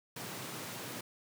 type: high-pass noise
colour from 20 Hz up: pink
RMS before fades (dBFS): -43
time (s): 0.16-1.01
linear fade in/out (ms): 5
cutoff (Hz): 110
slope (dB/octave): 48
effects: none